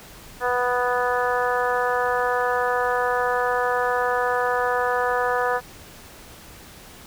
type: harmonic tone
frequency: 246.9 Hz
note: B3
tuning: in tune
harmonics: 2 / 3 / 4 / 5 / 6 / 7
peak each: -24 / -26 / -27 / -28 / -29 / -29 dBFS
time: 0.4-5.61 s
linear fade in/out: 50 ms
effects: pink hiss -44 dBFS RMS until 7.06 s